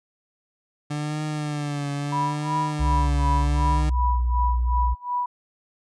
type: tone with vibrato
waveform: 30% pulse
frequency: 147.5 Hz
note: D3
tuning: 8 cents sharp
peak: -23 dBFS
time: 0.9-3.9 s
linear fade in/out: 10 ms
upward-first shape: triangle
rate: 0.74 Hz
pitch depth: 66 cents each way
type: tone with tremolo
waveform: sine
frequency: 981 Hz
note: B5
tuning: 12 cents flat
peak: -21 dBFS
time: 2.12-5.26 s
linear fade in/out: 5 ms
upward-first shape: sine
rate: 2.7 Hz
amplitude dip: 95%
type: tone with pitch glide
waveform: sine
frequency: 64.7 to 60.37 Hz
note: C2 to B1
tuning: -19 to -39 cents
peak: -19 dBFS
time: 2.79-4.95 s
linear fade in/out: 20 ms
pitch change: -120 cents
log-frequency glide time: 3.58-4.28 s
effects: resampled to 22050 Hz